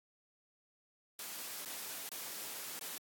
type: noise with dropouts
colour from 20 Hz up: white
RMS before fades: -44 dBFS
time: 1.19-2.98 s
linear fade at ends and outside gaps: 2 ms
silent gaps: 1.65-1.657 / 2.091-2.116 / 2.793-2.81 s
effects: high-pass 200 Hz 12 dB/octave + AAC 64 kbps